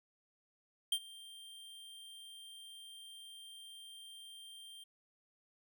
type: tone with ADSR envelope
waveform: square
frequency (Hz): 3171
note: G7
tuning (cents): +19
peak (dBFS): -29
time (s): 0.92-4.84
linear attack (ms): 4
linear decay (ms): 62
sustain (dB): -22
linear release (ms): 8
effects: none